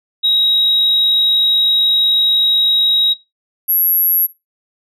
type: tone pair in turn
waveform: sine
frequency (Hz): 3813 / 11612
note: A#7 / F#9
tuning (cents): +38 / -34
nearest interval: octave + perfect fifth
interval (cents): 1928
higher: second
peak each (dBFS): -9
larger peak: neither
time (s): 0.23-3.14 / 3.68-4.27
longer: first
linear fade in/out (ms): 20
effects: noise-tail reverb RT60 0.2 s tail -18 dB re dry + tanh soft clip ceiling -7 dBFS